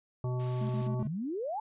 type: harmonic tone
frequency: 125.3 Hz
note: B2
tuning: 25 cents sharp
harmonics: 1 / 3 / 5 / 7 / 9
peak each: -30 / -40 / -44 / -47 / -49 dBFS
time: 0.24-1.03 s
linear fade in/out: 2 ms
type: noise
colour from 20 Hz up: white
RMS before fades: -49 dBFS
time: 0.39-0.88 s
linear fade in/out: 10 ms
type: tone bursts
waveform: triangle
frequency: 214.2 Hz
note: A3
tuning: 46 cents flat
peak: -32 dBFS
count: 4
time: 0.61-1.073 s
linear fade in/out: 2 ms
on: 82 ms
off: 45 ms
type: exponential sweep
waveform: sine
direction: up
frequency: 130.81 to 900 Hz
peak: -32 dBFS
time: 1.05-1.6 s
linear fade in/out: 5 ms
effects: resampled to 8000 Hz